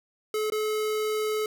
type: tone with dropouts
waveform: square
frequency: 429.6 Hz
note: A4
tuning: 41 cents flat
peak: -26 dBFS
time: 0.34-1.46 s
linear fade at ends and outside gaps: 2 ms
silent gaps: 0.501-0.521 s
effects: none